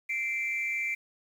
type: tone pair together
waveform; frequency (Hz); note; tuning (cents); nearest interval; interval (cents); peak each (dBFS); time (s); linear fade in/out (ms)
sine; 2086 / 2341; C7 / D7; -6 / -6; major second; 200; -31 / -29; 0.09-0.95; 10
effects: tanh soft clip ceiling -24 dBFS + 9-bit